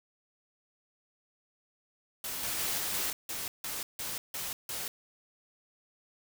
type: noise bursts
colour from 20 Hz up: white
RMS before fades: -37 dBFS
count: 8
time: 2.24-4.88 s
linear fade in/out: 2 ms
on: 190 ms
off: 160 ms
type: noise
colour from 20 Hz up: white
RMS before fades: -34 dBFS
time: 2.43-3.1 s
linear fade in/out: 0 ms
effects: none